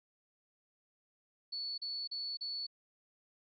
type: tone bursts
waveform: sine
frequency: 4435 Hz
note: C#8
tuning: in tune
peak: -37 dBFS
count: 4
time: 1.52-2.668 s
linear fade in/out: 10 ms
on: 260 ms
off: 36 ms
effects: none